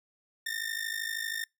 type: ring-modulated tone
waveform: sawtooth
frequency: 1812 Hz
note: A#6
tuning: 50 cents flat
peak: -26 dBFS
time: 0.46-1.44 s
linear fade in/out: 2 ms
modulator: 26.4 Hz
effects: noise-tail reverb RT60 0.2 s tail -26 dB re dry